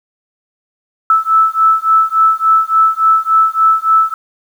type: beating tone pair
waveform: sine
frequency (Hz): 1311 / 1314.5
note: E6 / E6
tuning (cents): -10 / -5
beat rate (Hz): 3.5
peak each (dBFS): -11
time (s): 1.1-4.14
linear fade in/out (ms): 2
effects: 7-bit